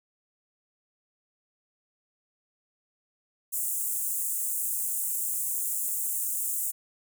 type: high-pass noise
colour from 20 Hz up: pink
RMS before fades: -30 dBFS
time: 3.52-6.72 s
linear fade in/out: 20 ms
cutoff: 7500 Hz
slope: 48 dB/octave
effects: none